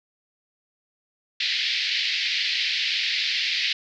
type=band-pass noise; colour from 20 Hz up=white; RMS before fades=-25 dBFS; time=1.4-3.73 s; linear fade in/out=5 ms; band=1900 to 4700 Hz; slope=48 dB/octave; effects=none